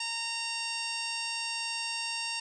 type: harmonic tone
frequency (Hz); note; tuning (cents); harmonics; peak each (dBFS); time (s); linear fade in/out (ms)
921; A#5; -21; 1 / 2 / 3 / 4 / 5 / 6 / 7 / 8 / 9 / 10; -41 / -45 / -36 / -45 / -39 / -39 / -50 / -50 / -43 / -53; 0-2.4; 5
effects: none